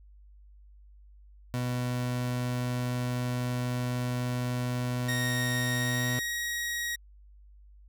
30% pulse tone, 123.9 Hz, B2, 6 cents sharp, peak -26 dBFS, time 1.54-6.19 s, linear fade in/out 0 ms
sawtooth tone with pitch glide, 1864.7 to 1895.1 Hz, A#6 to A#6, 0 to +28 cents, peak -27 dBFS, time 5.08-6.96 s, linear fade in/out 10 ms, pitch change +28 cents, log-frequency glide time 5.68-6.33 s
effects added 50 Hz sine -51 dBFS peak until 7.88 s

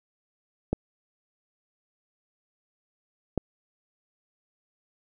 clicks, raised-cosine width 2 ms, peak -11 dBFS, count 2, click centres 0.73 / 3.377 s, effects none

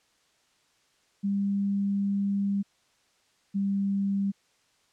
sine tone pair in turn, 199.3 / 197.81 Hz, G3 / G3, +29 / +16 cents, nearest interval unison, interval 13 cents, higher first, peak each -24 dBFS, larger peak neither, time 1.23-2.63 / 3.54-4.32 s, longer first, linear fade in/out 20 ms, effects white hiss -67 dBFS RMS until 4.92 s + low-pass 7000 Hz 12 dB/octave

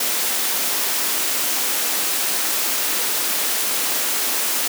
white high-pass noise, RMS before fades -21 dBFS, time 0-4.68 s, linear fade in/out 5 ms, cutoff 220 Hz, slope 24 dB/octave, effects none

